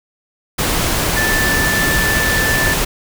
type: tone in noise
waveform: sine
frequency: 1760 Hz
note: A6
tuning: in tune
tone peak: -16 dBFS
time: 1.16-2.74 s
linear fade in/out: 10 ms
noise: pink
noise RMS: -17 dBFS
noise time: 0.58-2.85 s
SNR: -2 dB
effects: none